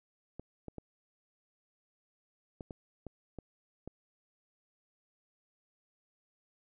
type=clicks; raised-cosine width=2 ms; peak=-29 dBFS; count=8; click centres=0.396 / 0.683 / 0.783 / 2.608 / 2.708 / 3.067 / 3.387 / 3.876 s; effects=none